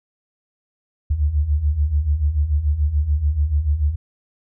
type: beating tone pair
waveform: sine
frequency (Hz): 69.6 / 76.5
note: C#2 / D#2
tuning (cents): +8 / -29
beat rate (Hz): 6.9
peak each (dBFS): -22 / -17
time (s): 1.1-3.96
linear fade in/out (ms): 10
effects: none